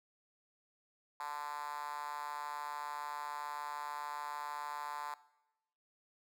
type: tone with high-pass filter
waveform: 5% pulse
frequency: 146.83 Hz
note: D3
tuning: in tune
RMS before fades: -42 dBFS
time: 1.2-5.14 s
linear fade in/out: 2 ms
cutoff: 930 Hz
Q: 6
effects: noise-tail reverb RT60 0.9 s tail -19 dB re dry